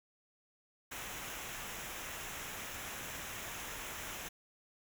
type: noise with comb filter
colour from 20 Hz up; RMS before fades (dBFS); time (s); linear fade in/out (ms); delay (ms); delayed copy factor
pink; -44; 0.91-4.29; 10; 0.22; -0.6
effects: none